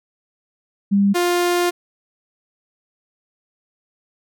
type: tone pair in turn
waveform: sine / sawtooth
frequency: 199.7 / 351.8 Hz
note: G3 / F4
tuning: +32 / +13 cents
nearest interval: minor seventh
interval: 981 cents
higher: second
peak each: -12 dBFS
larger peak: neither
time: 0.91-1.14 / 1.14-1.71 s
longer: second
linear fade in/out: 20 ms
effects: none